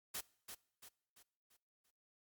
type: noise with echo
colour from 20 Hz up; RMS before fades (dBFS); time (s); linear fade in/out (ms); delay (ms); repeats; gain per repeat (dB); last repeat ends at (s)
white; -43; 0.14-0.21; 10; 340; 5; -7; 1.91
effects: noise-tail reverb RT60 0.7 s tail -23 dB re dry + Opus 48 kbps